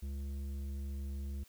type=tone with tanh clipping; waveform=sine; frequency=69.2 Hz; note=C#2; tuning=2 cents flat; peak=-39 dBFS; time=0.02-1.44 s; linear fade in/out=10 ms; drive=10 dB; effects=white hiss -64 dBFS RMS until 1.48 s